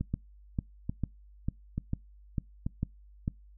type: two click trains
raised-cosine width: 5 ms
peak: -19 / -17 dBFS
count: 4 / 8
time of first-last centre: 0.01-2.665 / 0.14-3.279 s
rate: 1.13 / 2.23 Hz
effects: noise-tail reverb RT60 0.2 s tail -25 dB re dry + added 50 Hz sine -52 dBFS peak until 3.57 s